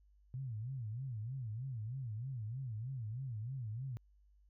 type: tone with vibrato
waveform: sine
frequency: 119.9 Hz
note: A#2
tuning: 49 cents sharp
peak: -39 dBFS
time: 0.34-3.97 s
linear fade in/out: 0 ms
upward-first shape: sine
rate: 3.2 Hz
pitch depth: 220 cents each way
effects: added 50 Hz sine -64 dBFS peak until 4.49 s